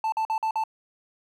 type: tone bursts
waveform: triangle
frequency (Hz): 882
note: A5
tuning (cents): +4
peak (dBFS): -21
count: 5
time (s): 0.04-0.638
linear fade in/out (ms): 2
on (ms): 82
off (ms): 47
effects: none